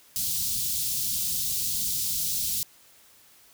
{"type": "band-stop noise", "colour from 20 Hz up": "white", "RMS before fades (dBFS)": -28, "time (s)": [0.16, 2.63], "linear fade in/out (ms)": 0, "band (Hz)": [200, 3700], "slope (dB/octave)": 24, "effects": ["white hiss -56 dBFS RMS until 3.53 s"]}